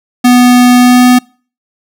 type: tone with pitch glide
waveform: square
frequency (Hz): 246.9 to 248.8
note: B3 to B3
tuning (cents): 0 to +13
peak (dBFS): -3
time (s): 0.24-1.19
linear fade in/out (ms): 10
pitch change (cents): +13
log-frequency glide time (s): 0.77-1.06
effects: noise-tail reverb RT60 0.4 s tail -26 dB re dry